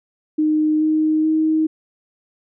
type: tone with pitch steps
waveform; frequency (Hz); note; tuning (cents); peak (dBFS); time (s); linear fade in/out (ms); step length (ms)
sine; 307.8 / 311.2 / 314.6; D#4 / D#4 / D#4; -19 / 0 / +19; -14; 0.38-1.67; 10; 430
effects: none